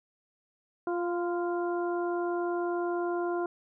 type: harmonic tone with a mistuned harmonic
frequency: 349.2 Hz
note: F4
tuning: in tune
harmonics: 1 / 2 / 3 / 4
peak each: -29 / -35 / -39 / -41 dBFS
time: 0.87-3.46 s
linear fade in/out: 2 ms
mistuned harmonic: 3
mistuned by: -24 cents
effects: none